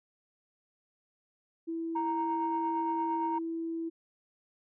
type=tone; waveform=sine; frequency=329.6 Hz; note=E4; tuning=in tune; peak=-32 dBFS; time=1.67-3.9 s; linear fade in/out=20 ms
type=tone with tremolo; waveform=sine; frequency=932.3 Hz; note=A#5; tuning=in tune; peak=-28 dBFS; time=1.95-3.39 s; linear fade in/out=10 ms; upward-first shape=sine; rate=8.7 Hz; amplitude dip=25%
effects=tanh soft clip ceiling -22 dBFS